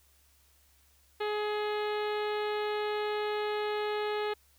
harmonic tone, 420.5 Hz, G#4, 22 cents sharp, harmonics 1 / 2 / 3 / 4 / 5 / 6 / 7 / 8 / 9 / 10, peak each -31 / -37 / -41 / -43 / -45 / -47 / -48 / -49 / -50 / -51 dBFS, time 1.2-4.34 s, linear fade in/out 10 ms, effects added 69 Hz sine -66 dBFS peak until 4.58 s + white hiss -66 dBFS RMS until 4.58 s

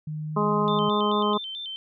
sine tone with pitch glide, 153.4 to 155.81 Hz, D#3 to D#3, -24 to +3 cents, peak -29 dBFS, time 0.07-0.89 s, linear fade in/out 5 ms, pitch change +27 cents, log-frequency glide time 0.27-0.4 s
harmonic tone, 208.6 Hz, G#3, 8 cents sharp, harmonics 1 / 2 / 3 / 4 / 5 / 6, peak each -26 / -26 / -33 / -33 / -25 / -31 dBFS, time 0.36-1.38 s, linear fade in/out 10 ms
sine tone with vibrato, 3322 Hz, G#7, in tune, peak -32 dBFS, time 0.68-1.76 s, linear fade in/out 0 ms, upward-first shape square, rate 4.6 Hz, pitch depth 120 cents each way
effects none

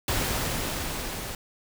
pink noise with level ramp, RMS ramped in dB -26 to -35 dBFS, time 0.08-1.35 s, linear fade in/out 2 ms, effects none

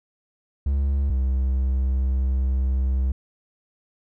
triangle tone pair in turn, 69.3 / 65.33 Hz, C#2 / C2, 0 / -2 cents, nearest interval minor second, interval 102 cents, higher first, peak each -17 dBFS, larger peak neither, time 0.66-1.1 / 1.1-3.12 s, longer second, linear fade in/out 5 ms, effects none

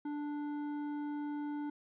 sine tone with hard clipping, 293.7 Hz, D4, in tune, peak -38 dBFS, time 0.05-1.7 s, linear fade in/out 5 ms, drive 9 dB, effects resampled to 8000 Hz

